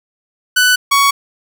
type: tone pair in turn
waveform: sawtooth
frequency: 1493 / 1118.5 Hz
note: F#6 / C#6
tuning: +15 / +15 cents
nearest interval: perfect fourth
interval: 500 cents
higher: first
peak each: -5 dBFS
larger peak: neither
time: 0.56-0.76 / 0.91-1.11 s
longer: neither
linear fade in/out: 10 ms
effects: none